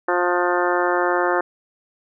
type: harmonic tone with a mistuned harmonic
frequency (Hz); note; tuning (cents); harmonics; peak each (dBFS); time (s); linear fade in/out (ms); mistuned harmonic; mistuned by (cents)
177.3; F3; +26; 2 / 3 / 4 / 5 / 6 / 7 / 8 / 9 / 10; -22 / -24 / -25 / -26 / -27 / -27 / -28 / -29 / -29; 0.08-1.41; 5; 9; -45
effects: none